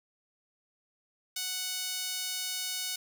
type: tone with high-pass filter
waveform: sawtooth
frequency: 740 Hz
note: F#5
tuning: in tune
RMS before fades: -35 dBFS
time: 1.36-2.96 s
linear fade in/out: 5 ms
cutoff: 3900 Hz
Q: 1
effects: none